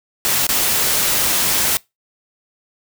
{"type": "noise with dropouts", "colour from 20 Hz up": "white", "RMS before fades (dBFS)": -17, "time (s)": [0.25, 1.77], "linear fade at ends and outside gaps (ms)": 0, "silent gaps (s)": [0.467, 0.49], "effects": ["noise-tail reverb RT60 0.2 s tail -23 dB re dry"]}